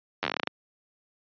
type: slowing click train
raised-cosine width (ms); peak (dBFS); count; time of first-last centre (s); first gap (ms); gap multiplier
0.3; -10; 12; 0.23-0.473; 10; 1.15
effects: high-pass 200 Hz 12 dB/octave + resampled to 11025 Hz